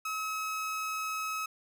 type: tone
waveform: 30% pulse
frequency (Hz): 1283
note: E6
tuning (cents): -47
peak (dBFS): -30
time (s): 0.05-1.46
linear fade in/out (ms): 5
effects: none